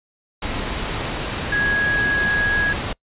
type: tone in noise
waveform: sine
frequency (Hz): 1661.2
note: G#6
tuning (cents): 0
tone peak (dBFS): -17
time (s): 1.52-2.73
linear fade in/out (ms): 5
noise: pink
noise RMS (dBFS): -25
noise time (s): 0.42-2.93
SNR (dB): +5
effects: noise-tail reverb RT60 0.1 s tail -26 dB re dry + resampled to 8000 Hz